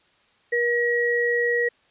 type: tone pair together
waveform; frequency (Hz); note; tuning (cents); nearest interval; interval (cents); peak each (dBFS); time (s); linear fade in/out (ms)
sine; 477.2 / 1907.2; A#4 / A#6; +41 / +39; 2 octaves; 2398; -22; 0.52-1.69; 10
effects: white hiss -61 dBFS RMS until 1.9 s + resampled to 8000 Hz